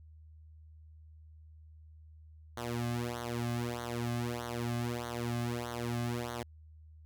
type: tone with flanger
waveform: sawtooth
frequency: 119.4 Hz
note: A#2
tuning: 42 cents sharp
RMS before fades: -36 dBFS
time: 2.57-6.43 s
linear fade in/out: 5 ms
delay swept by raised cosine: 0.39 to 2.19 ms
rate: 1.6 Hz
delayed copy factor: -0.85
effects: added 78 Hz sine -52 dBFS peak until 7.05 s

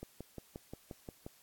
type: click train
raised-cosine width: 2 ms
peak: -30 dBFS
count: 8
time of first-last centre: 0.03-1.265 s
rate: 5.67 Hz
effects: white hiss -64 dBFS RMS until 1.42 s + AAC 64 kbps

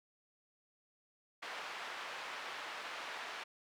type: band-pass noise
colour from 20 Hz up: pink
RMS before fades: -45 dBFS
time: 1.42-3.44 s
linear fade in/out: 10 ms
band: 870 to 3000 Hz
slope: 12 dB/octave
effects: none

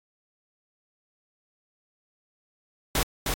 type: noise with echo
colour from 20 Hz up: pink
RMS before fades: -24 dBFS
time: 2.95-3.03 s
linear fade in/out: 2 ms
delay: 310 ms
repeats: 1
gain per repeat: -3 dB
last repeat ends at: 3.34 s
effects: AAC 64 kbps

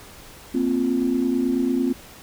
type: chord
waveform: sine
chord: Bb suspended second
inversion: none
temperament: just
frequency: 233.1 / 262.2 / 349.6 Hz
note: Bb3 / C4 / F4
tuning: 0 / +4 / +2 cents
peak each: -25 / -20 / -25 dBFS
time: 0.54-1.93 s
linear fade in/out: 10 ms
effects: tanh soft clip ceiling -10 dBFS + pink hiss -44 dBFS RMS until 2.22 s

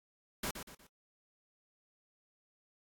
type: noise with echo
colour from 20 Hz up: pink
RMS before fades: -37 dBFS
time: 0.43-0.51 s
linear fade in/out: 5 ms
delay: 120 ms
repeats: 3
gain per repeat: -8 dB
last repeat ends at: 0.87 s
effects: AAC 64 kbps

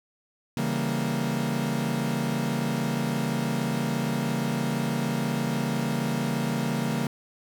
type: chord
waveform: 40% pulse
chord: C# diminished seventh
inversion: none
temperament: equal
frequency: 138.59 / 164.81 / 196 / 233.1 Hz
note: C#3 / E3 / G3 / Bb3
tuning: 0 / 0 / 0 / 0 cents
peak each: -30 / -31 / -32 / -28 dBFS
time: 0.57-7.07 s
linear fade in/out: 2 ms
effects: none

